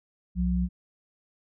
sine tone pair together, 63.64 / 180 Hz, C2 / F#3, -47 / -47 cents, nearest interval octave + tritone, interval 1800 cents, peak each -26 / -25 dBFS, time 0.35-0.69 s, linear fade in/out 50 ms, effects none

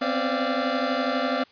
25% pulse tone cluster, 253.9 / 266 / 586 / 689 Hz, B3 / C4 / D5 / F5, +48 / +29 / -4 / -24 cents, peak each -25 dBFS, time 0.01-1.44 s, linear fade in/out 10 ms, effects white hiss -55 dBFS RMS until 1.51 s + resampled to 11025 Hz

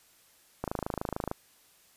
click train, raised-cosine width 1 ms, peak -17 dBFS, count 19, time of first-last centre 0.64-1.314 s, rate 26.7 Hz, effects white hiss -62 dBFS RMS until 1.96 s + resampled to 32000 Hz

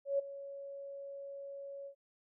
sine tone with ADSR envelope, 557 Hz, C#5, 8 cents sharp, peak -27 dBFS, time 0.05-1.95 s, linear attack 140 ms, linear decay 11 ms, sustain -16 dB, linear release 87 ms, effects none

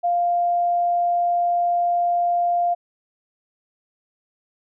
sine tone, 698.5 Hz, F5, in tune, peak -17 dBFS, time 0.03-2.75 s, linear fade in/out 20 ms, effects none

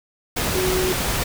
sine tone in noise, 370 Hz, F#4, in tune, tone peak -20 dBFS, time 0.55-0.93 s, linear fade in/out 10 ms, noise pink, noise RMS -23 dBFS, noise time 0.36-1.24 s, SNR 0 dB, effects none

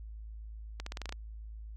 accelerating click train, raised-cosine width 0.2 ms, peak -22 dBFS, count 8, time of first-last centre 0.8-1.124 s, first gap 64 ms, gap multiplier 0.89, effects added 54 Hz sine -42 dBFS peak until 1.76 s

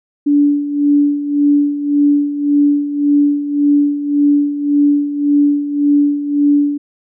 sine tone with tremolo, 289.2 Hz, D4, 27 cents flat, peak -7 dBFS, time 0.26-6.78 s, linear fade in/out 10 ms, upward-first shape sine, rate 1.8 Hz, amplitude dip 70%, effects none

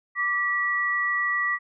sine tone pair together, 1172.6 / 1940 Hz, D6 / B6, -3 / -31 cents, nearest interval major sixth, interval 872 cents, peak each -28 / -23 dBFS, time 0.15-1.59 s, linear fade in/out 50 ms, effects none

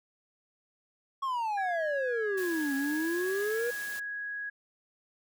triangle exponential two-way sweep, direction down then up, 1108.7 to 270 to 489.1 Hz, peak -27 dBFS, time 1.22-3.71 s, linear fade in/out 10 ms, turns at 2.75 s
sine tone, 1661.2 Hz, G#6, in tune, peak -34 dBFS, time 1.57-4.5 s, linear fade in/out 10 ms
white high-pass noise, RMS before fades -44 dBFS, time 2.37-4 s, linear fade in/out 10 ms, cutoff 160 Hz, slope 24 dB/octave
effects none

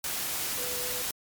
sine tone in noise, 493.9 Hz, B4, in tune, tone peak -39 dBFS, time 0.58-1.02 s, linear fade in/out 2 ms, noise white, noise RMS -32 dBFS, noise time 0.04-1.11 s, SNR -10 dB, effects MP3 96 kbps

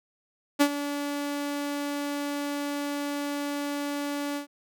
sawtooth tone with ADSR envelope, 287.5 Hz, D4, 37 cents flat, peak -12 dBFS, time 0.59-4.47 s, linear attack 23 ms, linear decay 68 ms, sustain -13 dB, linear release 110 ms, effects none

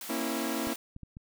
white high-pass noise, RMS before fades -41 dBFS, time 0.01-0.76 s, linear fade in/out 2 ms, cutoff 180 Hz, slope 96 dB/octave
sawtooth chord, A# diminished, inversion none, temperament equal with one note detuned, 233.1 / 272.6 / 329.6 Hz, A#3 / C#4 / E4, 0 / -29 / 0 cents, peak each -31 dBFS, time 0.09-0.74 s, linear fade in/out 10 ms
clicks, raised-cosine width 5 ms, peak -31 dBFS, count 4, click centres 0.672 / 0.964 / 1.033 / 1.169 s
effects none

